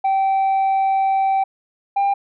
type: tone pair in turn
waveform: sine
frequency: 775 / 796.8 Hz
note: G5 / G5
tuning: -20 / +28 cents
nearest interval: unison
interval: 48 cents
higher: second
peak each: -12 dBFS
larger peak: neither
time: 0.04-1.44 / 1.96-2.14 s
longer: first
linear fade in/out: 10 ms
effects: tanh soft clip ceiling -14 dBFS